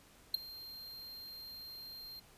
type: tone with ADSR envelope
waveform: square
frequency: 4186 Hz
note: C8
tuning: in tune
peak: -25 dBFS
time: 0.34-2.2 s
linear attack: 5 ms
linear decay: 9 ms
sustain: -22 dB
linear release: 10 ms
effects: pink hiss -62 dBFS RMS until 2.37 s + resampled to 32000 Hz